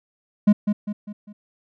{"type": "tone with echo", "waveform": "triangle", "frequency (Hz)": 207.7, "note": "G#3", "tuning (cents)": 0, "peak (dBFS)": -8, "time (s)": [0.47, 0.53], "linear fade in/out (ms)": 10, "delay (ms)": 200, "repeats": 4, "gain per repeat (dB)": -7, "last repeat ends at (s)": 1.33, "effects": []}